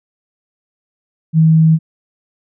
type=tone; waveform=sine; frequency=160 Hz; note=D#3; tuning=49 cents sharp; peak=-6 dBFS; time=1.33-1.79 s; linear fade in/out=50 ms; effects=none